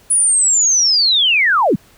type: linear sweep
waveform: sine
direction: down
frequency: 9960 to 123.47 Hz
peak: -10 dBFS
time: 0.1-1.76 s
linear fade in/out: 10 ms
effects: pink hiss -49 dBFS RMS until 1.97 s